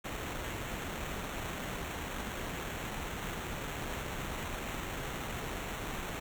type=noise with sample-and-hold; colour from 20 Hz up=pink; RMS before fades=-39 dBFS; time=0.04-6.2 s; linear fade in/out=10 ms; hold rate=4900 Hz; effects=none